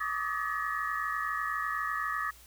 sine tone cluster, 1144 / 1192 / 1264 / 1720 / 1896 Hz, D6 / D6 / D#6 / A6 / A#6, -46 / +25 / +27 / -40 / +29 cents, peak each -37 / -38 / -35 / -36 / -38 dBFS, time 0-2.31 s, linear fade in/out 10 ms, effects added 60 Hz sine -57 dBFS peak until 2.46 s + white hiss -56 dBFS RMS until 2.46 s

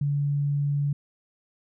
sine tone, 143.4 Hz, D3, 41 cents flat, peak -22 dBFS, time 0.01-0.93 s, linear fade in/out 5 ms, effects none

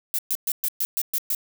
violet noise bursts, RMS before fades -24 dBFS, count 8, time 0.14-1.348 s, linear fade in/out 0 ms, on 46 ms, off 120 ms, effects none

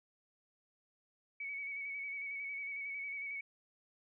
sine tone with vibrato, 2247 Hz, C#7, 23 cents sharp, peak -39 dBFS, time 1.4-3.41 s, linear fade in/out 5 ms, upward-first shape square, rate 11 Hz, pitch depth 28 cents each way, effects none

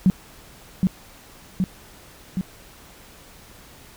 sine tone with echo, 186.2 Hz, F#3, 11 cents sharp, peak -11 dBFS, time 0.06-0.1 s, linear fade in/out 0 ms, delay 770 ms, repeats 3, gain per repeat -3 dB, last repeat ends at 2.41 s, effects pink hiss -47 dBFS RMS until 3.96 s

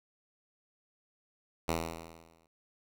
5% pulse tone with exponential decay, 82.41 Hz, E2, in tune, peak -17 dBFS, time 1.68-2.47 s, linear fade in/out 5 ms, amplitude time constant 170 ms, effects none

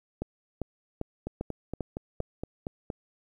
two click trains, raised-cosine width 2 ms, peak -20 / -18 dBFS, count 8 / 6, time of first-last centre 1.27-2.902 / 0.22-2.204 s, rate 4.29 / 2.52 Hz, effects 10-bit

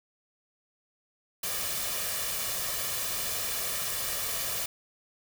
white noise with comb filter, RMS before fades -32 dBFS, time 1.43-4.66 s, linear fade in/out 5 ms, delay 1.7 ms, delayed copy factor +0.55, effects none

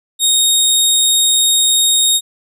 20% pulse tone, 3729 Hz, A#7, in tune, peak -4 dBFS, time 0.19-2.21 s, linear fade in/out 50 ms, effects none

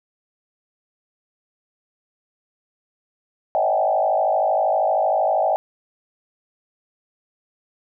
sine tone with frequency modulation, 698.5 Hz, F5, in tune, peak -16 dBFS, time 3.55-5.56 s, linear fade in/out 0 ms, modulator 52.8 Hz, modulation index 2.3, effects none

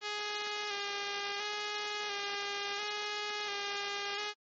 5% pulse tone with vibrato, 410.5 Hz, G#4, 20 cents flat, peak -23 dBFS, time 0.01-4.34 s, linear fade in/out 50 ms, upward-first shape square, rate 0.72 Hz, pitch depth 28 cents each way, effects low-pass 6000 Hz 12 dB/octave + MP3 32 kbps

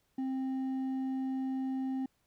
sine tone with hard clipping, 263.5 Hz, C4, 12 cents sharp, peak -33 dBFS, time 0.18-2.06 s, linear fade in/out 5 ms, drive 4 dB, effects pink hiss -75 dBFS RMS until 2.26 s

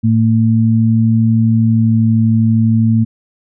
sine tone pair together, 112.55 / 225.1 Hz, A2 / A3, +40 / +40 cents, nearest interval octave, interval 1200 cents, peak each -11 dBFS, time 0.03-3.05 s, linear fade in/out 20 ms, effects none

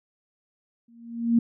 sine tone with exponential growth, 233.1 Hz, A#3, in tune, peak -14 dBFS, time 0.88-1.39 s, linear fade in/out 5 ms, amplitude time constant 110 ms, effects none

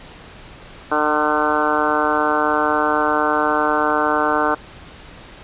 harmonic tone with a mistuned harmonic, 150.7 Hz, D3, 45 cents sharp, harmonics 2 / 3 / 4 / 5 / 6 / 7 / 8 / 9 / 10, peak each -24 / -24 / -24 / -24 / -24 / -24 / -24 / -24 / -24 dBFS, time 0.91-4.55 s, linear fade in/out 10 ms, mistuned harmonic 5, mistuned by +18 cents, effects pink hiss -40 dBFS RMS until 5.43 s + resampled to 8000 Hz

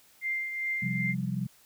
sine tone with tremolo, 2097 Hz, C7, 3 cents sharp, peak -27 dBFS, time 0.21-1.15 s, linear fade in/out 50 ms, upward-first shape triangle, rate 2.5 Hz, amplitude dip 55%
sine chord, C suspended fourth, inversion none, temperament equal, 130.81 / 174.61 / 196 Hz, C3 / F3 / G3, 0 / 0 / 0 cents, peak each -33 dBFS, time 0.82-1.47 s, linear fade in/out 10 ms
effects white hiss -60 dBFS RMS until 1.65 s

